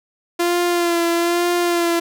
sawtooth tone with vibrato, 344.5 Hz, F4, 24 cents flat, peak -12 dBFS, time 0.39-2 s, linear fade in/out 10 ms, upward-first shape sine, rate 1.1 Hz, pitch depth 29 cents each way, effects none

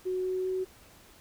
sine tone with pitch steps, 369.4 / 371.5 / 373.7 Hz, F#4 / F#4 / F#4, -3 / +7 / +17 cents, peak -28 dBFS, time 0.05-0.65 s, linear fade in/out 20 ms, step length 200 ms, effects pink hiss -56 dBFS RMS until 1.2 s

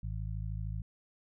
harmonic tone, 53.2 Hz, G#1, 42 cents sharp, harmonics 1 / 2 / 3, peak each -37 / -38 / -44 dBFS, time 0.03-0.82 s, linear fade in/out 5 ms, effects none

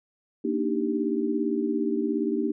sine chord, Eb major seventh, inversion second, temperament equal, 233.1 / 293.7 / 311.1 / 392 Hz, Bb3 / D4 / Eb4 / G4, 0 / 0 / 0 / 0 cents, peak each -29 dBFS, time 0.44-2.52 s, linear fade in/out 10 ms, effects none

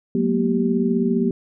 sine tone cluster, 183.4 / 218.8 / 238.4 / 389.2 Hz, F#3 / A3 / A#3 / G4, -15 / -9 / +39 / -12 cents, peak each -23 / -25 / -20 / -23 dBFS, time 0.15-1.31 s, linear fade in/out 2 ms, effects none

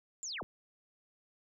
sine linear sweep, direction down, 7460 to 43.44 Hz, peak -38 dBFS, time 0.23-0.43 s, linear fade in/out 0 ms, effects none

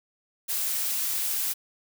blue noise, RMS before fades -28 dBFS, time 0.48-1.54 s, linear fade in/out 20 ms, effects none

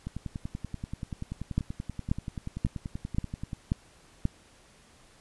two click trains, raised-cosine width 5 ms, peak -13 / -22 dBFS, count 6 / 37, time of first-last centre 1.58-4.254 / 0.07-3.532 s, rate 1.87 / 10.4 Hz, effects pink hiss -58 dBFS RMS until 5.2 s + resampled to 24000 Hz

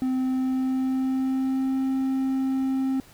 triangle tone with pitch glide, 258.5 to 265.2 Hz, C4 to C4, -21 to +23 cents, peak -20 dBFS, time 0.02-3 s, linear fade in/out 0 ms, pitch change +44 cents, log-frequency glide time 0.12-1.79 s, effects pink hiss -52 dBFS RMS until 3.13 s

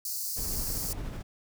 white high-pass noise, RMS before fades -34 dBFS, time 0.05-0.93 s, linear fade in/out 2 ms, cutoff 4300 Hz, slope 96 dB/octave
brown noise with tremolo, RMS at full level -35 dBFS, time 0.36-1.23 s, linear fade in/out 20 ms, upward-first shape square, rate 13 Hz, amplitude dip 25%
effects none

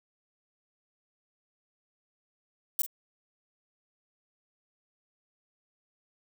violet noise with echo, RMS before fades -26 dBFS, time 2.79-2.82 s, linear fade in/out 2 ms, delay 43 ms, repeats 1, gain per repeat -14 dB, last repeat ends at 2.863 s, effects none

